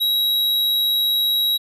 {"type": "tone", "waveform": "square", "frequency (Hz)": 3855, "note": "B7", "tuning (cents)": -43, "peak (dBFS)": -17, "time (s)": [0, 1.58], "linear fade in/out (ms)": 20, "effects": ["resampled to 32000 Hz"]}